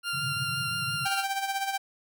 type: tone with vibrato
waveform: 20% pulse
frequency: 1392 Hz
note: F6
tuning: 6 cents flat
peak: -24 dBFS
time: 0.03-1.25 s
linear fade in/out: 50 ms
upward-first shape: sine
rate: 5.8 Hz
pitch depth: 11 cents each way
type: band-pass noise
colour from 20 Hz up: white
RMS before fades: -38 dBFS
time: 0.13-1.07 s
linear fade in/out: 2 ms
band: 110 to 150 Hz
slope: 48 dB/octave
type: tone with tremolo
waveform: sawtooth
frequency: 783 Hz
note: G5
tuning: 2 cents flat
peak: -22 dBFS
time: 1.05-1.78 s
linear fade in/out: 10 ms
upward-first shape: sine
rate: 16 Hz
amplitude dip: 60%
effects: none